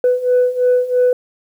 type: beating tone pair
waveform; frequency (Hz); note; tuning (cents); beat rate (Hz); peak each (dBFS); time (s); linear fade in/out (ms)
sine; 495.8 / 498.8; B4 / B4; +7 / +17; 3; -15 / -12; 0.04-1.13; 2
effects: tanh soft clip ceiling -7 dBFS + 8-bit